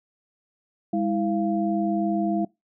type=tone cluster; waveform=sine; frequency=202.9 / 325.8 / 690 Hz; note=G#3 / E4 / F5; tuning=-40 / -20 / -21 cents; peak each=-25 / -25 / -28 dBFS; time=0.93-2.45 s; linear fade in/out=5 ms; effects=noise-tail reverb RT60 0.2 s tail -23 dB re dry